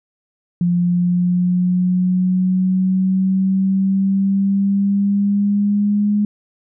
sine exponential sweep, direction up, 174.61 to 207.7 Hz, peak -13 dBFS, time 0.61-6.25 s, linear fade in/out 2 ms, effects none

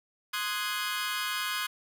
20% pulse chord, Ab dominant seventh, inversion first, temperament equal, 1046.5 / 1244.5 / 1480 / 1661.2 Hz, C6 / Eb6 / Gb6 / Ab6, 0 / 0 / 0 / 0 cents, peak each -31 dBFS, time 0.33-1.67 s, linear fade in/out 10 ms, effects none

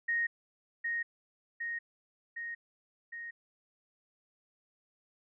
sine tone with echo, 1864.7 Hz, A#6, in tune, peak -28 dBFS, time 0.08-0.27 s, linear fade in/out 10 ms, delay 760 ms, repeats 4, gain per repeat -3 dB, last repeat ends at 3.31 s, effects none

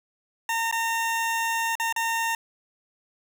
20% pulse tone with dropouts, 914 Hz, A#5, 34 cents flat, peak -19 dBFS, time 0.49-2.35 s, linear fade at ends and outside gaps 2 ms, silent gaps 0.713-0.725 / 1.754-1.798 / 1.926-1.962 s, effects none

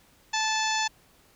harmonic tone, 874 Hz, A5, 12 cents flat, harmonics 1 / 2 / 3 / 4 / 5 / 6 / 7 / 8, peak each -28 / -31 / -33 / -34 / -35 / -36 / -36 / -37 dBFS, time 0.33-0.88 s, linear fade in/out 10 ms, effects pink hiss -60 dBFS RMS until 1.35 s

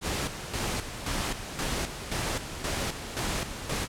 pink noise with tremolo, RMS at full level -30 dBFS, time 0.01-3.88 s, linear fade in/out 50 ms, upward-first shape square, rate 1.9 Hz, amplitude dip 60%, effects low-pass 10000 Hz 12 dB/octave

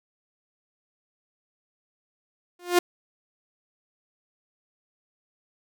sawtooth tone with exponential growth, 353.5 Hz, F4, 21 cents sharp, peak -10 dBFS, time 2.59-2.79 s, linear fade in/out 5 ms, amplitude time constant 42 ms, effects none

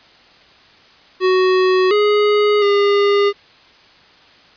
square tone with pitch steps, 371.9 / 416.8 / 405.2 Hz, F#4 / G#4 / G#4, +9 / +6 / -43 cents, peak -12 dBFS, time 1.2-3.33 s, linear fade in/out 50 ms, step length 710 ms, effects white hiss -47 dBFS RMS until 4.56 s + resampled to 11025 Hz

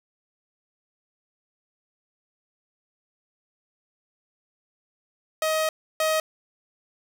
sawtooth tone pair in turn, 630 / 630 Hz, D#5 / D#5, +21 / +21 cents, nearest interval unison, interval 0 cents, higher neither, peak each -18 / -17 dBFS, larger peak second, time 5.42-5.69 / 6-6.2 s, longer first, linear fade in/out 2 ms, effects none

